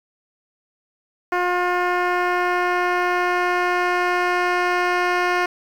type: tone with low-pass filter sweep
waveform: 10% pulse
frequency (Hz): 356.9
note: F4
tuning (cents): +38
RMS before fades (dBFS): -20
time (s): 1.32-5.46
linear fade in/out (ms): 5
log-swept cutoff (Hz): 1800 to 3300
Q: 0.74
effects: 7-bit